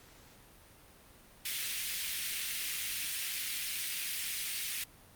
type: high-pass noise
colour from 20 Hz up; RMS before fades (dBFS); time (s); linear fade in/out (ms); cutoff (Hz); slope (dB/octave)
pink; -36; 1.45-4.84; 5; 2100; 24
effects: pink hiss -58 dBFS RMS until 5.15 s + Opus 48 kbps